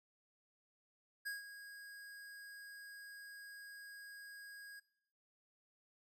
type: tone with ADSR envelope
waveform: square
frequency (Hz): 1642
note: G#6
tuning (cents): -20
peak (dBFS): -40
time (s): 1.25-4.8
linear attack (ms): 19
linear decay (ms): 150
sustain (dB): -12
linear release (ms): 11
effects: noise-tail reverb RT60 0.7 s tail -20 dB re dry